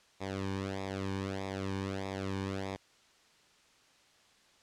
sawtooth tone with flanger, 96.7 Hz, G2, 23 cents flat, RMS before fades -37 dBFS, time 0.2-2.77 s, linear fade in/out 20 ms, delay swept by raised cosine 0.67 to 1.53 ms, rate 1.6 Hz, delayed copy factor -0.85, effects white hiss -64 dBFS RMS until 4.62 s + low-pass 6000 Hz 12 dB/octave

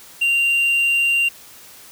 triangle tone, 2773 Hz, F7, 13 cents flat, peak -13 dBFS, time 0.21-1.29 s, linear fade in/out 10 ms, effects white hiss -43 dBFS RMS until 1.91 s

